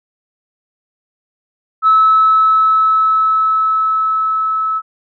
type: tone with level ramp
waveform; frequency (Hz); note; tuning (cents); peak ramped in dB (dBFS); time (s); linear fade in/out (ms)
sine; 1300; E6; -24; -5 to -14; 1.82-4.82; 50
effects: tanh soft clip ceiling -2 dBFS